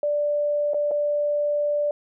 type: tone with dropouts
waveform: sine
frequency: 587.3 Hz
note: D5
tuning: in tune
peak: -20 dBFS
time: 0.03-1.91 s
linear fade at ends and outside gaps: 2 ms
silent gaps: 0.735-0.744 / 0.911-0.915 s
effects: none